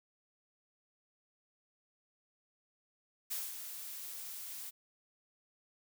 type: noise with ADSR envelope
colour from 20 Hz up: blue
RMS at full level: -37 dBFS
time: 3.3-4.71 s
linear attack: 17 ms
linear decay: 200 ms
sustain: -8 dB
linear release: 22 ms
effects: none